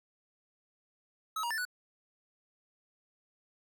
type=tone with pitch steps; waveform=square; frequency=1284 / 948 / 1767 / 1479 Hz; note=E6 / A#5 / A6 / F#6; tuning=-46 / +29 / +7 / -1 cents; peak=-33 dBFS; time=1.36-1.652 s; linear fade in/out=5 ms; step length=73 ms; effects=none